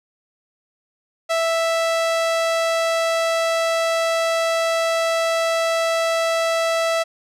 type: tone with low-pass filter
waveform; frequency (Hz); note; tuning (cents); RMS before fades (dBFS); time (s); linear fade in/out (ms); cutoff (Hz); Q
sawtooth; 659.3; E5; 0; -20; 1.29-7.04; 20; 9900; 0.53
effects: none